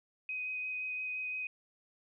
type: tone with vibrato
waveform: sine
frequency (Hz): 2510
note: D#7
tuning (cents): +15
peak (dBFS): -35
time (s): 0.29-1.47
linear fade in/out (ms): 2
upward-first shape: sine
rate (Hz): 5.8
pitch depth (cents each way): 9
effects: none